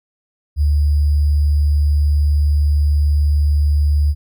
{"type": "tone with sample-and-hold", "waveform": "sine", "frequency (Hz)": 73.42, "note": "D2", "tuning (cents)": 0, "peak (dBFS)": -11, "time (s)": [0.56, 4.15], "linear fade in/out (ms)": 50, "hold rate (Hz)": 4900, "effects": []}